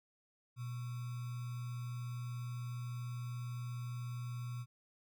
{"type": "tone with sample-and-hold", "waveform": "sine", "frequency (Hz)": 121.5, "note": "B2", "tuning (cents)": -28, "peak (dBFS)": -39, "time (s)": [0.56, 4.66], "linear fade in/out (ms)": 50, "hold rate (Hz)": 1225, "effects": []}